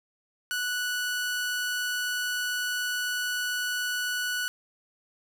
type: tone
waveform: sawtooth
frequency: 1477 Hz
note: F#6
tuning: 3 cents flat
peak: -24 dBFS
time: 0.51-4.48 s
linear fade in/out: 0 ms
effects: none